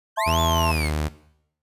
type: linear two-way sweep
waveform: 35% pulse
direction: up then down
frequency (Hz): 1480 to 3500 to 2038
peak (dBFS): -25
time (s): 0.16-0.91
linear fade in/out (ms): 50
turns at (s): 0.4
type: chord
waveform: sine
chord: A minor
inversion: second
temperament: just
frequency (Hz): 660 / 880 / 1056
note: E5 / A5 / C6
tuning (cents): +2 / 0 / +16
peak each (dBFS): -25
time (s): 0.17-0.72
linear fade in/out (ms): 10
type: tone with pitch glide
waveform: sawtooth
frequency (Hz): 82.41 to 76.01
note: E2 to D#2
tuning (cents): 0 to -40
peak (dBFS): -18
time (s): 0.26-1.09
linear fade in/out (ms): 20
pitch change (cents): -140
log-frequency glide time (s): 0.65-0.83
effects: noise-tail reverb RT60 0.7 s tail -17 dB re dry + resampled to 32000 Hz